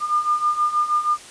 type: beating tone pair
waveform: sine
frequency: 1203 / 1209.3 Hz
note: D6 / D#6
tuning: +41 / -50 cents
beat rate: 6.3 Hz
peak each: -23 / -19 dBFS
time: 0-1.18 s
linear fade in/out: 50 ms
effects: white hiss -41 dBFS RMS until 1.3 s + resampled to 22050 Hz